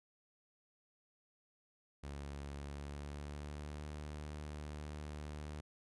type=tone with pitch glide; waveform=sawtooth; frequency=70.9 to 74.86 Hz; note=C#2 to D2; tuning=+40 to +34 cents; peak=-40 dBFS; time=2.03-5.61 s; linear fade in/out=10 ms; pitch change=+94 cents; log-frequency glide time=2.56-3.91 s; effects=resampled to 24000 Hz